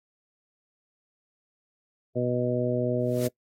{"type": "harmonic tone", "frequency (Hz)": 123.47, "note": "B2", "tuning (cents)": 0, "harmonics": [1, 2, 3, 4, 5], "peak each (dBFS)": [-30, -30, -30, -30, -30], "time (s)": [2.15, 3.29], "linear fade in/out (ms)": 20}
{"type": "noise with exponential growth", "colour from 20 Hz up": "white", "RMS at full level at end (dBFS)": -34, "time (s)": [2.99, 3.27], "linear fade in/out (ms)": 2, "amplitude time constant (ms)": 59}
{"effects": ["noise-tail reverb RT60 0.1 s tail -21 dB re dry", "AAC 48 kbps"]}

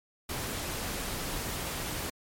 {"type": "noise", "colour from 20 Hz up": "pink", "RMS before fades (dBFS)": -35, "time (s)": [0.29, 2.1], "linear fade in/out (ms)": 5, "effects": ["MP3 64 kbps"]}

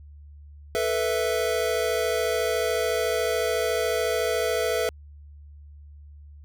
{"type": "chord", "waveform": "square", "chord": "A suspended second", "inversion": "none", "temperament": "equal", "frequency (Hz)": [440, 493.9, 659.3], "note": ["A4", "B4", "E5"], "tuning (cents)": [0, 0, 0], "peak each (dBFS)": -28, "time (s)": [0.75, 4.89], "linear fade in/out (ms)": 0, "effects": ["added 73 Hz sine -43 dBFS peak until 6.44 s"]}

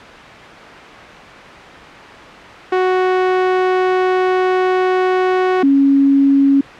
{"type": "tone pair in turn", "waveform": ["sawtooth", "sine"], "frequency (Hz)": [370, 276.5], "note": ["F#4", "C#4"], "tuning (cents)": [0, -4], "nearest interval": "perfect fourth", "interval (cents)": 504, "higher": "first", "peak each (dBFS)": -8, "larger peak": "neither", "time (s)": [[2.72, 5.63], [5.63, 6.61]], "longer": "first", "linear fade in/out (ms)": 5, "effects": ["white hiss -33 dBFS RMS until 6.79 s", "low-pass 2000 Hz 12 dB/octave"]}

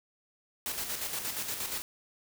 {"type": "noise with tremolo", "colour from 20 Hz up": "white", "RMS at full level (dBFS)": -34, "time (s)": [0.66, 1.82], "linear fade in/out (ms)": 0, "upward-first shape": "square", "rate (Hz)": 8.5, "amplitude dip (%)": 45, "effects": []}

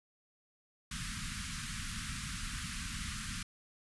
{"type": "band-stop noise", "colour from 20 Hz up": "pink", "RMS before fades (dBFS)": -40, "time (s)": [0.91, 3.43], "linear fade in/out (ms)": 5, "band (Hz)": [240, 1200], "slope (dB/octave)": 48, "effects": ["resampled to 24000 Hz"]}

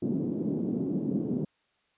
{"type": "band-pass noise", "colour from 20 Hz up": "white", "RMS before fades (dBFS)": -30, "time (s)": [0.02, 1.45], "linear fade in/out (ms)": 5, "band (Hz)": [170, 300], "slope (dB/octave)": 24, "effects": ["white hiss -71 dBFS RMS until 1.97 s", "resampled to 8000 Hz"]}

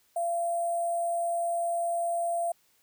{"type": "tone with sample-and-hold", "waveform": "sine", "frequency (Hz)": 685, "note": "F5", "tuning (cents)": -34, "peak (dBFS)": -26, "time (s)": [0.16, 2.52], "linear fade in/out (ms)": 5, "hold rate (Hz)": 8820, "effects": ["white hiss -67 dBFS RMS until 2.82 s"]}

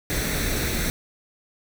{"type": "noise with comb filter", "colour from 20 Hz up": "pink", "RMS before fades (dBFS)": -25, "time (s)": [0.1, 0.9], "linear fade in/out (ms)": 0, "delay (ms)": 0.5, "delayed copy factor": 0.6, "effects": []}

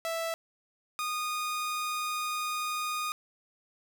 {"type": "tone pair in turn", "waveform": "sawtooth", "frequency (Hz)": [659.3, 1231], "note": ["E5", "D#6"], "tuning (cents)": [0, -19], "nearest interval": "major seventh", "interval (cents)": 1081, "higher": "second", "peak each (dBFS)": -27, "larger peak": "neither", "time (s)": [[0.05, 0.34], [0.99, 3.12]], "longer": "second", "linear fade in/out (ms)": 0, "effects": []}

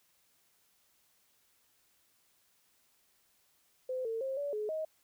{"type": "tone with pitch steps", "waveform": "sine", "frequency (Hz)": [513, 451.7, 533, 573, 424.4, 629], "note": ["C5", "A4", "C5", "D5", "G#4", "D#5"], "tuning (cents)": [-34, 45, 32, -43, 38, 19], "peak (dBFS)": -33, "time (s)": [3.89, 4.85], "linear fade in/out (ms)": 5, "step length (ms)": 160, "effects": ["white hiss -71 dBFS RMS until 5.03 s"]}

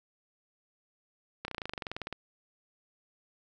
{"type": "slowing click train", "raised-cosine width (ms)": 0.3, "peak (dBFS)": -20, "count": 17, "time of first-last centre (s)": [1.45, 2.127], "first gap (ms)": 31, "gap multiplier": 1.04, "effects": []}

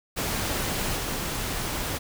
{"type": "noise with level steps", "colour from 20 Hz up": "pink", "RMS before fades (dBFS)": [-28, -30], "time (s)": [0.16, 1.99], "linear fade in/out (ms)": 20, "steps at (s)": 0.96, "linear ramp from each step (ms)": 2, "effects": []}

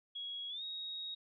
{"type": "tone with pitch glide", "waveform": "sine", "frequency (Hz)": [3322, 3772], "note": ["G#7", "A#7"], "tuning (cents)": [0, 20], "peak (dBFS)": -40, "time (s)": [0.15, 1.15], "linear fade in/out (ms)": 10, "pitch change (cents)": 220, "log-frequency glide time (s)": [0.49, 0.63], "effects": []}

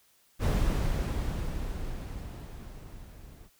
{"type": "noise with level ramp", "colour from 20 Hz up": "brown", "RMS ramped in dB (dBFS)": [-24, -50], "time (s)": [0.39, 3.5], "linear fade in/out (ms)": 50, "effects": ["white hiss -65 dBFS RMS until 3.59 s"]}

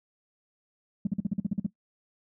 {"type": "tone bursts", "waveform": "sine", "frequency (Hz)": 199.4, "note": "G3", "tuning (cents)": 30, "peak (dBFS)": -22, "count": 10, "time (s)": [1.05, 1.665], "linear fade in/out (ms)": 5, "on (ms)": 21, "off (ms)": 45, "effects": ["noise-tail reverb RT60 0.1 s tail -18 dB re dry", "tanh soft clip ceiling -18 dBFS"]}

